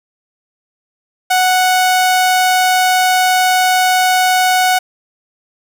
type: tone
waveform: sawtooth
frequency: 739 Hz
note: F#5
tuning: 2 cents flat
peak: -6 dBFS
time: 1.3-4.79 s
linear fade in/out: 10 ms
effects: none